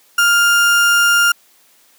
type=tone; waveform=35% pulse; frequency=1404 Hz; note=F6; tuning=9 cents sharp; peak=-8 dBFS; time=0.18-1.32 s; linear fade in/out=5 ms; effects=white hiss -52 dBFS RMS until 1.98 s + high-pass 200 Hz 12 dB/octave